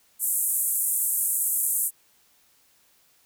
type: band-pass noise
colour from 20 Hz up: white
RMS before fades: -25 dBFS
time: 0.19-1.91 s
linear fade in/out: 50 ms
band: 8000 to 14000 Hz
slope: 48 dB/octave
effects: white hiss -62 dBFS RMS until 3.25 s